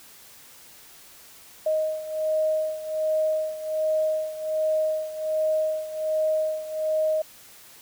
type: beating tone pair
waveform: sine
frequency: 624 / 625.3 Hz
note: D#5 / D#5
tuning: +5 / +8 cents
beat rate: 1.3 Hz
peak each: -24 / -28 dBFS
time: 1.66-7.22 s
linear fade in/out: 5 ms
effects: white hiss -49 dBFS RMS until 7.81 s